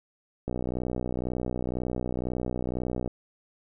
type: click train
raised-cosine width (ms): 2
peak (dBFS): -17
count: 162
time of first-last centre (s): 0.48-3.077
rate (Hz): 62
effects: none

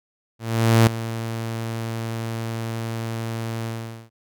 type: tone with ADSR envelope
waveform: sawtooth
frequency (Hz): 113.9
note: A#2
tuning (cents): -40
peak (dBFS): -7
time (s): 0.39-4.1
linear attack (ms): 480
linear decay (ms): 4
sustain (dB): -15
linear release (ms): 440
effects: none

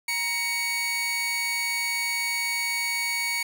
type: tone pair together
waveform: sawtooth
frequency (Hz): 940 / 2236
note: A#5 / C#7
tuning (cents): +14 / +14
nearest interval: octave + minor third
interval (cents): 1500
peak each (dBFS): -32 / -22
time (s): 0.08-3.43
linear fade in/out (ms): 5
effects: 8-bit

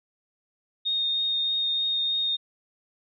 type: tone with vibrato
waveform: sine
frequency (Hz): 3693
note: A#7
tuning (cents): -17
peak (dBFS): -23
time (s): 0.85-2.37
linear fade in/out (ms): 20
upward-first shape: triangle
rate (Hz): 3.2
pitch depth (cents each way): 11
effects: none

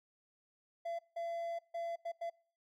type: tone bursts at uneven times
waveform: triangle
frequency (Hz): 677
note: E5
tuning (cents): +46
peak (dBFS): -35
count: 5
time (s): 0.85-0.99 / 1.16-1.59 / 1.74-1.96 / 2.05-2.12 / 2.21-2.3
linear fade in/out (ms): 10
effects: noise-tail reverb RT60 0.5 s tail -24 dB re dry

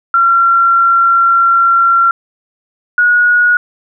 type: tone pair in turn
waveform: sine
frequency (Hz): 1368 / 1452.2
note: F6 / F#6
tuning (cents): -36 / -33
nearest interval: minor second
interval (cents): 103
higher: second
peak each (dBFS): -6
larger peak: neither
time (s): 0.14-2.11 / 2.98-3.57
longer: first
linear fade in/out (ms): 2
effects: none

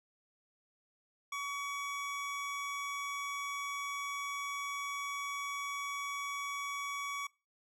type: tone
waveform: 25% pulse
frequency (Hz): 1130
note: C#6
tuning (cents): +33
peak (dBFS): -33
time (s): 1.32-7.27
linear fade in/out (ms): 5
effects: noise-tail reverb RT60 0.3 s tail -22 dB re dry + low-pass 10000 Hz 12 dB/octave

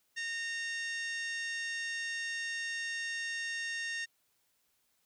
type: harmonic tone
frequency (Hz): 920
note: A#5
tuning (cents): -23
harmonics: 2 / 3 / 4 / 5 / 6 / 7 / 8 / 9 / 10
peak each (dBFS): -36 / -44 / -47 / -54 / -46 / -49 / -60 / -58 / -59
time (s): 0.16-4.06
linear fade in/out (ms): 20
effects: white hiss -75 dBFS RMS until 5.05 s

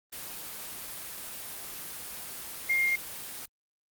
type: tone in noise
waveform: sine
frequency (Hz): 2124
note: C7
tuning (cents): +25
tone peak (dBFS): -23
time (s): 2.69-2.96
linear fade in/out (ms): 10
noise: white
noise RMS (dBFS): -40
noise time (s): 0.12-3.46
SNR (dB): +14
effects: Opus 24 kbps

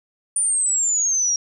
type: exponential sweep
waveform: sine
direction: down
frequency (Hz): 9397 to 5610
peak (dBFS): -17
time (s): 0.36-1.36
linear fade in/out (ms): 2
effects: none

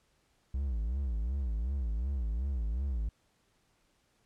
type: tone with vibrato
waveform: triangle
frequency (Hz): 61.2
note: B1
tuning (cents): -15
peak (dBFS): -28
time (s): 0.54-3.09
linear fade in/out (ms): 5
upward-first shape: sine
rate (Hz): 2.7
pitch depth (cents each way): 240
effects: pink hiss -72 dBFS RMS until 4.25 s + low-pass 10000 Hz 12 dB/octave

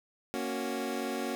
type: chord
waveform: 25% pulse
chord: F# major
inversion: first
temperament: equal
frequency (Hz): 233.1 / 277.2 / 370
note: A#3 / C#4 / F#4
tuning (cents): 0 / 0 / 0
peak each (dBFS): -33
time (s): 0.34-1.35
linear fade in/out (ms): 0
effects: none

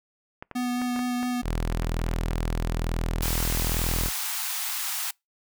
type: clicks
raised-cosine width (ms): 0.5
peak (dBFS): -22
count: 12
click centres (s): 0.425 / 0.513 / 0.817 / 0.962 / 0.992 / 1.23 / 1.718 / 1.832 / 1.998 / 2.083 / 2.132 / 2.313
type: tone with vibrato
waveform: square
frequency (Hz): 246.7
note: B3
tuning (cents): -2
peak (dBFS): -26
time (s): 0.55-1.42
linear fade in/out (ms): 10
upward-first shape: sine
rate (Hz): 4.5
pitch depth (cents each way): 11
type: tone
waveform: sawtooth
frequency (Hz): 41.1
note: E1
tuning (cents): -4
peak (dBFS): -21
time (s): 1.42-4.11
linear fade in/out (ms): 50
type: high-pass noise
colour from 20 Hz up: white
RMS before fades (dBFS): -30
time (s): 3.22-5.11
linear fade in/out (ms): 5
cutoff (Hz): 720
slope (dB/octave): 96
effects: noise-tail reverb RT60 0.2 s tail -26 dB re dry

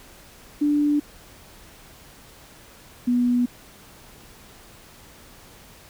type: tone pair in turn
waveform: sine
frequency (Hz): 293.7 / 244.3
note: D4 / B3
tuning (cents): 0 / -19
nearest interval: minor third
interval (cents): 319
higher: first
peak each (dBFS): -17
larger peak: neither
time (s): 0.61-1 / 3.07-3.46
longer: neither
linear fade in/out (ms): 10
effects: pink hiss -48 dBFS RMS until 5.89 s

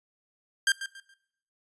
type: tone with echo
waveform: sawtooth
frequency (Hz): 1590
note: G6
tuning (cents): +24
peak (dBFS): -17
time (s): 0.67-0.72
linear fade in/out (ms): 2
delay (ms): 140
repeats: 3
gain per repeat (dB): -12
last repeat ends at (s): 1.14
effects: noise-tail reverb RT60 0.8 s tail -22 dB re dry + resampled to 24000 Hz

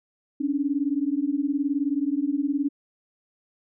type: beating tone pair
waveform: sine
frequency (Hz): 275 / 294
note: C#4 / D4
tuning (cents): -14 / +2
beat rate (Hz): 19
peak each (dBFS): -25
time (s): 0.4-2.69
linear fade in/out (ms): 10
effects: none

